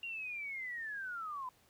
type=linear sweep; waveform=sine; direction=down; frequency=2795 to 987.8 Hz; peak=-39 dBFS; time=0.03-1.49 s; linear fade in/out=2 ms; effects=pink hiss -68 dBFS RMS until 1.69 s + high-pass 60 Hz 12 dB/octave